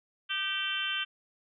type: harmonic tone with a mistuned harmonic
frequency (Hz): 387.9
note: G4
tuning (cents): -18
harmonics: 3 / 4 / 5 / 6 / 7 / 8 / 9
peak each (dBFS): -42 / -35 / -45 / -42 / -36 / -33 / -43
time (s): 0.29-1.05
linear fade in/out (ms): 20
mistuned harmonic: 3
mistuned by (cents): +59
effects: none